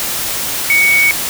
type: tone in noise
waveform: sine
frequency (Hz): 2234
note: C#7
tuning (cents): +13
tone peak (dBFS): -8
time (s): 0.7-1.11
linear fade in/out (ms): 0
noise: white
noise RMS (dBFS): -19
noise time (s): 0-1.29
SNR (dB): +8
effects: none